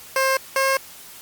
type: tone pair in turn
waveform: 15% pulse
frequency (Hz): 531 / 536.9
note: C5 / C5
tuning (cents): +25 / +45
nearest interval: unison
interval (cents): 20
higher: second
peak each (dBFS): -11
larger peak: neither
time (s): 0.16-0.37 / 0.56-0.77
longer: neither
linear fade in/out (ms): 2
effects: white hiss -42 dBFS RMS until 1.21 s + Opus 48 kbps